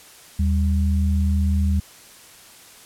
sine tone pair together, 78 / 196.43 Hz, D#2 / G3, +5 / +4 cents, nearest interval octave + major third, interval 1599 cents, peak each -17 / -24 dBFS, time 0.39-1.8 s, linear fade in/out 5 ms, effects white hiss -46 dBFS RMS until 2.85 s + low-pass 12000 Hz 12 dB/octave

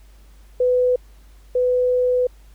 sine tone pair in turn, 499.2 / 499.2 Hz, B4 / B4, +19 / +19 cents, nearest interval unison, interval 0 cents, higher neither, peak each -14 / -15 dBFS, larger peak first, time 0.6-0.96 / 1.55-2.27 s, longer second, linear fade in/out 5 ms, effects added 50 Hz sine -44 dBFS peak until 2.54 s + pink hiss -57 dBFS RMS until 2.54 s

